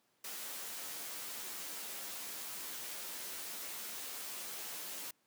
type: noise with comb filter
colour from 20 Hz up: white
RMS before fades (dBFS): -44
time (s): 0.24-5.11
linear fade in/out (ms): 5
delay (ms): 12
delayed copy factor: -0.6
effects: pink hiss -75 dBFS RMS until 5.26 s + high-pass 200 Hz 12 dB/octave